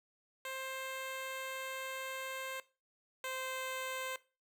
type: tone pair in turn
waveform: 10% pulse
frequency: 527 / 520.6 Hz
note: C5 / C5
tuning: +12 / -9 cents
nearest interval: unison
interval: 21 cents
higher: first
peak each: -32 / -30 dBFS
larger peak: second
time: 0.45-2.6 / 3.24-4.16 s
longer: first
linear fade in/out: 2 ms
effects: noise-tail reverb RT60 0.3 s tail -18 dB re dry